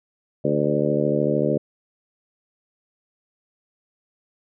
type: harmonic tone with a mistuned harmonic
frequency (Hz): 73.42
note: D2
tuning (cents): 0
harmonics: 2 / 3 / 4 / 5 / 6 / 7 / 8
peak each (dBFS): -26 / -26 / -26 / -26 / -26 / -26 / -26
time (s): 0.44-1.58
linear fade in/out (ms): 10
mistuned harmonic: 8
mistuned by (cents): +15
effects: none